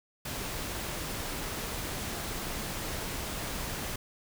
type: noise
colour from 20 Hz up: pink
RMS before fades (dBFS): -36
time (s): 0.25-3.96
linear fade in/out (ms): 5
effects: none